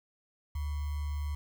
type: tone with sample-and-hold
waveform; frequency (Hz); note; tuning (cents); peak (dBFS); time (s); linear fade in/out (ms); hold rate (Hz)
sine; 73.42; D2; 0; -31; 0.55-1.35; 5; 1050
effects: none